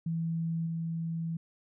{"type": "tone with level steps", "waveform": "sine", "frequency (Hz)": 164.81, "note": "E3", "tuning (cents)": 0, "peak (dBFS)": [-29, -31], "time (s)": [0.06, 1.37], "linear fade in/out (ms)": 5, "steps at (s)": 0.66, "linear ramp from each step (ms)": 10, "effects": []}